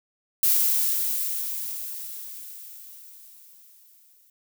violet noise with exponential decay, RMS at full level -19 dBFS, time 0.43-4.3 s, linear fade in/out 2 ms, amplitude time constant 840 ms, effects none

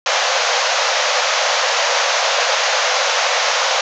pink band-pass noise, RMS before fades -17 dBFS, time 0.06-3.81 s, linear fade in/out 2 ms, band 490 to 6800 Hz, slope 96 dB/octave, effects none

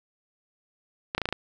clicks, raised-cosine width 0.3 ms, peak -11 dBFS, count 6, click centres 1.149 / 1.18 / 1.217 / 1.256 / 1.289 / 1.326 s, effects none

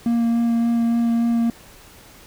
triangle tone with vibrato, 233.1 Hz, A#3, in tune, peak -14 dBFS, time 0.06-1.5 s, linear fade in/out 2 ms, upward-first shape sine, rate 3.5 Hz, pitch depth 10 cents each way, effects pink hiss -46 dBFS RMS until 2.26 s

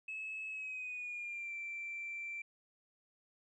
sine tone with pitch glide, 2589 to 2347 Hz, E7 to D7, -32 to -2 cents, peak -39 dBFS, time 0.08-2.42 s, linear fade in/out 5 ms, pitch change -170 cents, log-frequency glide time 0.48-1.53 s, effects tanh soft clip ceiling -36 dBFS

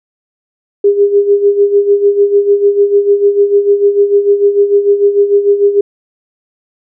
sine tone with tremolo, 404.8 Hz, G#4, 44 cents flat, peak -3 dBFS, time 0.84-5.81 s, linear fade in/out 5 ms, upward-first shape sine, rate 6.7 Hz, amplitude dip 70%, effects none

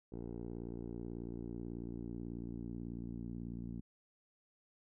10% pulse tone with low-pass filter sweep, 58.27 Hz, A#1, in tune, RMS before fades -44 dBFS, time 0.12-3.81 s, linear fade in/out 5 ms, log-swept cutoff 460 to 230 Hz, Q 1.9, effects none

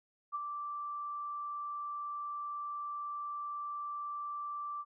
sine tone with ADSR envelope, 1171 Hz, D6, 5 cents flat, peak -32 dBFS, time 0.32-4.85 s, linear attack 30 ms, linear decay 27 ms, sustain -5 dB, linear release 47 ms, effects none

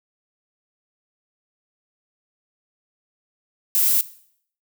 violet noise, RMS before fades -18 dBFS, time 3.75-4.01 s, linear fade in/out 0 ms, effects noise-tail reverb RT60 0.6 s tail -17 dB re dry

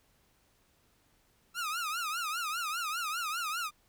sawtooth tone with vibrato, 1318.5 Hz, E6, in tune, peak -29 dBFS, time 1.54-3.71 s, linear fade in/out 50 ms, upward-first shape triangle, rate 5 Hz, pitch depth 180 cents each way, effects pink hiss -69 dBFS RMS until 3.88 s

